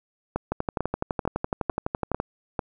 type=two click trains; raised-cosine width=1 ms; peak=-11 / -11 dBFS; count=6 / 21; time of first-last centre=0.36-2.592 / 0.52-2.201 s; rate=2.24 / 11.9 Hz; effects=none